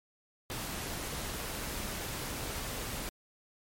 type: noise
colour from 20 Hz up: pink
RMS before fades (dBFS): -38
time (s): 0.5-3.09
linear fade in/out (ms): 0
effects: MP3 64 kbps